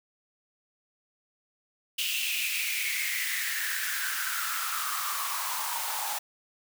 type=noise with high-pass filter sweep; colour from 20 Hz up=white; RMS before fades=-31 dBFS; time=1.98-6.19 s; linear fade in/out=10 ms; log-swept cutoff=2900 to 820 Hz; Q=6.8; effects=none